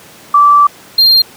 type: tone pair in turn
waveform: sine / triangle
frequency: 1163 / 4194 Hz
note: D6 / C8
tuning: -17 / +3 cents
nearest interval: octave + minor seventh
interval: 2220 cents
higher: second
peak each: -3 dBFS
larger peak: neither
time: 0.34-0.67 / 0.98-1.22 s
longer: first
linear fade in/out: 5 ms
effects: pink hiss -37 dBFS RMS until 1.36 s + high-pass 150 Hz 12 dB/octave